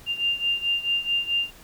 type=beating tone pair; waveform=sine; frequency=2794 / 2798.6 Hz; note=F7 / F7; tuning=0 / +3 cents; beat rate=4.6 Hz; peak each=-24 / -27 dBFS; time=0.06-1.51 s; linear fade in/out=50 ms; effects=pink hiss -49 dBFS RMS until 1.63 s